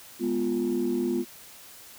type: chord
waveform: sine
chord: F diminished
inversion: first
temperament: equal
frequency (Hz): 207.7 / 246.9 / 349.2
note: Ab3 / Cb4 / F4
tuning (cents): 0 / 0 / 0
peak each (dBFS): -31 / -27 / -26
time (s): 0.19-1.25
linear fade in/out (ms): 50
effects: tanh soft clip ceiling -18 dBFS + white hiss -48 dBFS RMS until 1.98 s